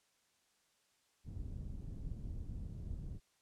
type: low-pass noise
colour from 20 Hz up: pink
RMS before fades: -44 dBFS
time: 1.24-3.2 s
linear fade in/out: 50 ms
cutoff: 150 Hz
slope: 12 dB/octave
effects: white hiss -75 dBFS RMS until 3.41 s + low-pass 9000 Hz 12 dB/octave